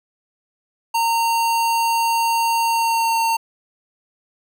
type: tone with pitch glide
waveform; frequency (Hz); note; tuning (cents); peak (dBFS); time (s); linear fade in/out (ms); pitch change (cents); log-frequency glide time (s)
square; 920 to 911.5; A#5 to A#5; -23 to -39; -17; 0.94-3.37; 10; -16; 2.62-3.19
effects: none